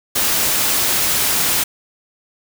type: noise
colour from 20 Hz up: white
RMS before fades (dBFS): -17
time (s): 0.15-1.64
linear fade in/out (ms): 10
effects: none